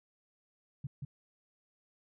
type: tone with echo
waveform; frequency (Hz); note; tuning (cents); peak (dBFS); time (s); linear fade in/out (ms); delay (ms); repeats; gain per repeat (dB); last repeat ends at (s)
sine; 138.8; C#3; +3; -35; 0.84-0.87; 5; 180; 1; -2; 1.05
effects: none